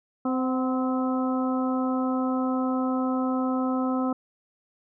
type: harmonic tone with a mistuned harmonic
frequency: 258.8 Hz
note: C4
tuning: 19 cents flat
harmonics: 1 / 2 / 3 / 4 / 5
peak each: -24 / -32 / -34 / -36 / -34 dBFS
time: 0.25-4.13 s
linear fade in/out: 5 ms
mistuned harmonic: 3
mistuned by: -42 cents
effects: none